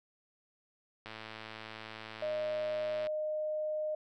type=click train; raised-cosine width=0.3 ms; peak=-28 dBFS; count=222; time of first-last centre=1.06-3.069 s; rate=110 Hz
type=tone; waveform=sine; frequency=614 Hz; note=D#5; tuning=23 cents flat; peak=-32 dBFS; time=2.22-3.95 s; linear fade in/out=5 ms
effects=none